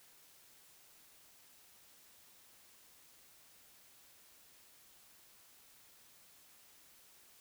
silence, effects white hiss -63 dBFS RMS until 7.4 s

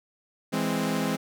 sawtooth chord, E augmented, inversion none, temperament equal, 164.81 / 207.7 / 261.6 Hz, E3 / G#3 / B#3, 0 / 0 / 0 cents, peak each -27 / -25 / -25 dBFS, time 0.52-1.17 s, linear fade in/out 20 ms, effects none

